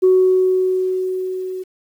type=tone with level ramp; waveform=sine; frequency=372 Hz; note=F#4; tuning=9 cents sharp; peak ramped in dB=-7 to -24 dBFS; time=0.02-1.64 s; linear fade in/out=20 ms; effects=tanh soft clip ceiling -5 dBFS + 8-bit